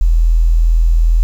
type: tone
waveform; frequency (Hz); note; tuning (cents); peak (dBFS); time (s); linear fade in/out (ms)
sine; 41.2; E1; 0; -7; 0.01-1.23; 0
effects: 7-bit